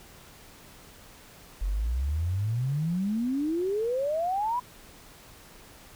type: exponential sweep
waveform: sine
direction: up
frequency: 43.65 to 1007 Hz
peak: -25 dBFS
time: 1.61-4.6 s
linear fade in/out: 10 ms
effects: pink hiss -51 dBFS RMS until 5.95 s